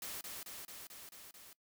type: noise with echo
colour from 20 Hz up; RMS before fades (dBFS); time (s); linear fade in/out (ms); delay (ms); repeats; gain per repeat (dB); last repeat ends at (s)
white; -44; 0.02-0.21; 2; 220; 6; -2; 1.53
effects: noise-tail reverb RT60 0.1 s tail -21 dB re dry